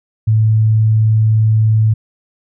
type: tone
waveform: sine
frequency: 109.6 Hz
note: A2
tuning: 6 cents flat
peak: -8 dBFS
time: 0.27-1.94 s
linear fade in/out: 10 ms
effects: none